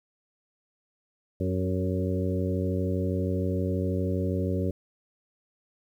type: harmonic tone with a mistuned harmonic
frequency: 92.5 Hz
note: F#2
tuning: in tune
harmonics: 1 / 2 / 3 / 4 / 5 / 6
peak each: -28 / -31 / -33 / -34 / -35 / -36 dBFS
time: 1.4-4.71 s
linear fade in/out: 5 ms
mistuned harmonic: 4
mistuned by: +27 cents
effects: 10-bit